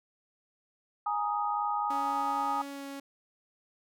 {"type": "chord", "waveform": "sine", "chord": "Ab suspended second", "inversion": "none", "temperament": "just", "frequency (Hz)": [830.6, 934.4, 1245.9], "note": ["Ab5", "Bb5", "Eb6"], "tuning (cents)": [0, 4, 2], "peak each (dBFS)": [-31, -35, -32], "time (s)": [1.06, 2.62], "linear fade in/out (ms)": 5}
{"type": "tone with pitch glide", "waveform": "sawtooth", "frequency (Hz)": [280, 277.3], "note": ["C#4", "C#4"], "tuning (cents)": [18, 1], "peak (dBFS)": -35, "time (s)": [1.9, 3], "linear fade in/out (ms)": 5, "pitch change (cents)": -17, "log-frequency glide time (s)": [2.7, 2.86]}
{"effects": []}